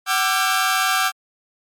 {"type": "tone cluster", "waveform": "sawtooth", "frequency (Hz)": [756, 1181, 1349, 1610], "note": ["F#5", "D6", "E6", "G6"], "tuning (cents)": [37, 9, 40, 46], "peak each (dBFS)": -19, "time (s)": [0.06, 1.12], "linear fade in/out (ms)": 50, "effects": ["MP3 64 kbps"]}